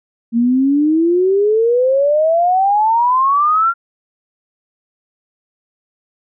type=exponential sweep; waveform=sine; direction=up; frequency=227.9 to 1396.9 Hz; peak=-10 dBFS; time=0.32-3.74 s; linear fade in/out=50 ms; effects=none